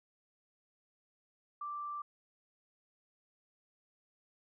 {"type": "tone", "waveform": "sine", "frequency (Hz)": 1174.7, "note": "D6", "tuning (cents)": 0, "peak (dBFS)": -38, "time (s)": [1.61, 2.02], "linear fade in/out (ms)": 5, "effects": []}